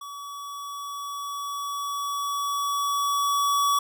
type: tone with level ramp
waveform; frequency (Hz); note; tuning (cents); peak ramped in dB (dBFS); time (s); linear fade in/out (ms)
square; 1137; C#6; +44; -37 to -20; 0.01-3.79; 5
effects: none